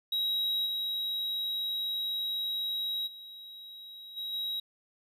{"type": "tone with level steps", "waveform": "triangle", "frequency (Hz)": 3836, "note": "A#7", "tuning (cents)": 49, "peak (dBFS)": [-26, -29, -43, -33, -30], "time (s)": [0.12, 4.6], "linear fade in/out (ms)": 5, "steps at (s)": [0.65, 3.06, 4.16, 4.32], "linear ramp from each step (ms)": 20, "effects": []}